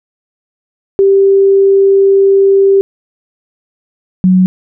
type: tone pair in turn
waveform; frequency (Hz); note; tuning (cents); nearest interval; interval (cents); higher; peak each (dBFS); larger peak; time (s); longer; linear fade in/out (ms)
sine; 392 / 185; G4 / F#3; 0 / 0; octave + minor second; 1300; first; -4; neither; 0.99-2.81 / 4.24-4.46; first; 0
effects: none